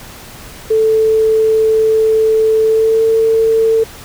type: tone with pitch glide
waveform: sine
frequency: 440 to 447.9 Hz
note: A4 to A4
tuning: 0 to +31 cents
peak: -8 dBFS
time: 0.7-3.84 s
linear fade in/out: 10 ms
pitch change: +31 cents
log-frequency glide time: 2.63-3.03 s
effects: pink hiss -34 dBFS RMS until 4.04 s